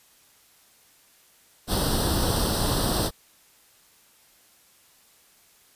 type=noise with comb filter; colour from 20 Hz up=pink; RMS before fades=-24 dBFS; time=1.67-3.11 s; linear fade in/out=50 ms; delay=0.22 ms; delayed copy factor=+0.85; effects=white hiss -58 dBFS RMS until 5.75 s + resampled to 32000 Hz